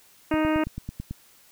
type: harmonic tone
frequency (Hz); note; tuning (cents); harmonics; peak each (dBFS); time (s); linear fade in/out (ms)
311.1; D#4; 0; 1 / 2 / 3 / 4 / 5 / 6 / 7 / 8 / 9; -22 / -28 / -32 / -34 / -36 / -38 / -39 / -40 / -41; 0.31-0.64; 5
type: click train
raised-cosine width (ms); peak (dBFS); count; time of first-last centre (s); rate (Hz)
5; -20; 8; 0.34-1.11; 9.09
effects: white hiss -56 dBFS RMS until 1.51 s

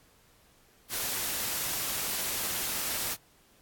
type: noise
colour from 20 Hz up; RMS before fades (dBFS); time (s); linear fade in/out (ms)
white; -32; 0.89-3.17; 50
effects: pink hiss -62 dBFS RMS until 3.61 s + AAC 64 kbps

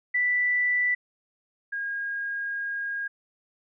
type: tone pair in turn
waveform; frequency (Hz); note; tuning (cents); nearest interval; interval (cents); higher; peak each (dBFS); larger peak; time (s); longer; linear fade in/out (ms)
sine; 1975.5 / 1628.4; B6 / G#6; 0 / -35; minor third; 335; first; -21 / -28; first; 0.14-0.95 / 1.72-3.08; second; 10
effects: none

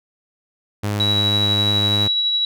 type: tone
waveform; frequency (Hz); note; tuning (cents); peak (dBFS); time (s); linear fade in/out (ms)
sawtooth; 103.3; G#2; -9; -16; 0.83-2.08; 10
type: tone with tremolo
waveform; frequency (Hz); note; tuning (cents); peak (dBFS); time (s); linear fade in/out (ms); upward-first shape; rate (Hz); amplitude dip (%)
sine; 3900; B7; -23; -15; 1-2.45; 2; triangle; 12; 30
effects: none

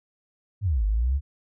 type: exponential two-way sweep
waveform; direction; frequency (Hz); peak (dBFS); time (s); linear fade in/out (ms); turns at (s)
sine; down then up; 111.2 to 49 to 73.3; -20; 0.61-1.21; 50; 0.85
effects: none

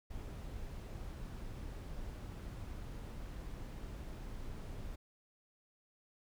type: noise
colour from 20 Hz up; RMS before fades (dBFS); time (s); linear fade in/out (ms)
brown; -45; 0.1-4.96; 10
effects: none

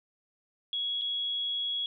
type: tone with dropouts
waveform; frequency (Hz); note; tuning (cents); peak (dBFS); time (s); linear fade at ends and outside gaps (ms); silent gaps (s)
sine; 3337; G#7; +8; -29; 0.73-1.86; 1; 1.013-1.018
effects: none

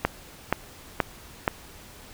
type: click train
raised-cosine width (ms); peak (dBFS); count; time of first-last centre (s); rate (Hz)
0.5; -5; 4; 0.05-1.479; 2.1
effects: pink hiss -47 dBFS RMS until 2.13 s

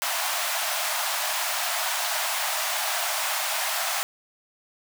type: high-pass noise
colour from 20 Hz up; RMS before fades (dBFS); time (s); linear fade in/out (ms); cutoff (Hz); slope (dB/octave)
pink; -27; 0.02-4.03; 0; 610; 96
effects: none

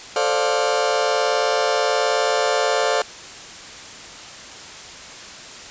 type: chord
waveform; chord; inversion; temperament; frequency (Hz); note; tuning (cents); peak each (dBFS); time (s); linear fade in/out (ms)
sawtooth; D minor seventh; second; just; 440.5 / 528.6 / 587.3 / 704.8; A4 / C5 / D5 / F5; +2 / +18 / 0 / +16; -19; 0.16-3.02; 2
effects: white hiss -37 dBFS RMS until 5.7 s + resampled to 16000 Hz

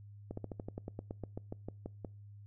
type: slowing click train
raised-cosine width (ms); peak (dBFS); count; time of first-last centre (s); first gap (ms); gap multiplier
2; -27; 16; 0.31-2.048; 64; 1.08
effects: noise-tail reverb RT60 0.4 s tail -25 dB re dry + added 102 Hz sine -50 dBFS peak until 2.46 s

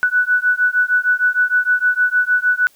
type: beating tone pair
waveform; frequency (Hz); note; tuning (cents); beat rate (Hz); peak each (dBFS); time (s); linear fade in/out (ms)
sine; 1480 / 1486.5; F#6 / F#6; 0 / +8; 6.5; -16; 0.03-2.67; 0
effects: white hiss -53 dBFS RMS until 2.75 s

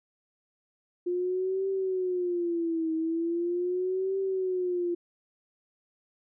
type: tone with vibrato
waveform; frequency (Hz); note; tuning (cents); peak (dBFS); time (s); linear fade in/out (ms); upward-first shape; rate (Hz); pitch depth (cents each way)
sine; 352.2; F4; +15; -26; 1.06-4.95; 10; triangle; 0.4; 170
effects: none

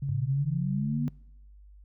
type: tone with pitch glide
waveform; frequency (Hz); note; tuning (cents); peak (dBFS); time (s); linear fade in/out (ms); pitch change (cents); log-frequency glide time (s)
sine; 138.59 to 146.83; C#3 to D3; 0 to 0; -28; 0.02-1.09; 5; +100; 0.65-0.92
type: linear sweep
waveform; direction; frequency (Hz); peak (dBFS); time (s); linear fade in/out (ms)
sine; up; 98 to 246.9; -29; 0.09-1.08; 0
effects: noise-tail reverb RT60 0.8 s tail -24 dB re dry + added 50 Hz sine -49 dBFS peak until 1.84 s

